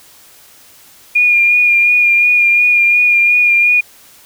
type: tone with vibrato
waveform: sine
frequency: 2425 Hz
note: D#7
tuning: 45 cents flat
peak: -7 dBFS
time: 1.15-3.81 s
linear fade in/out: 10 ms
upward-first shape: sine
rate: 2.8 Hz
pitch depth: 23 cents each way
effects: white hiss -43 dBFS RMS until 4.25 s